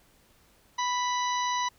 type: harmonic tone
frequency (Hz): 987.8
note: B5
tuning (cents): 0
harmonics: 1 / 2 / 3 / 4 / 5 / 6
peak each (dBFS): -27 / -35 / -40 / -37 / -47 / -38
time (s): 0.78-1.69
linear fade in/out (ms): 10
effects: pink hiss -62 dBFS RMS until 1.78 s